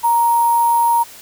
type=tone with sample-and-hold; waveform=sine; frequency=937 Hz; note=A#5; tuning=9 cents sharp; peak=-11 dBFS; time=0.03-1.04 s; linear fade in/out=20 ms; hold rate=11025 Hz; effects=white hiss -39 dBFS RMS until 1.21 s